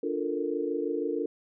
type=chord; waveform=sine; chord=Bb major seventh; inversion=first; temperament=equal; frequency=293.7 / 349.2 / 440 / 466.2 Hz; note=D4 / F4 / A4 / Bb4; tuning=0 / 0 / 0 / 0 cents; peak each=-33 dBFS; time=0.03-1.26 s; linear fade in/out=5 ms; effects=none